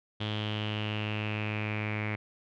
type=tone with low-pass filter sweep; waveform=sawtooth; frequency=106.4 Hz; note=G#2; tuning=42 cents sharp; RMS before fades=-33 dBFS; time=0.2-2.16 s; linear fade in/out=10 ms; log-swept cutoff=3300 to 2200 Hz; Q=7; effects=none